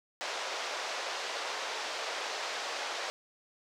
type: band-pass noise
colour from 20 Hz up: pink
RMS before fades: -37 dBFS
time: 0.21-3.1 s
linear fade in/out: 0 ms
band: 500 to 6100 Hz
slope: 24 dB/octave
effects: none